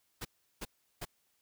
pink noise bursts, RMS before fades -40 dBFS, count 3, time 0.21-1.053 s, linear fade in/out 10 ms, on 41 ms, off 360 ms, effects white hiss -75 dBFS RMS until 1.41 s

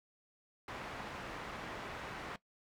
white low-pass noise, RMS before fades -45 dBFS, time 0.68-2.36 s, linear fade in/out 2 ms, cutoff 1600 Hz, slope 12 dB/octave, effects noise-tail reverb RT60 0.1 s tail -18 dB re dry

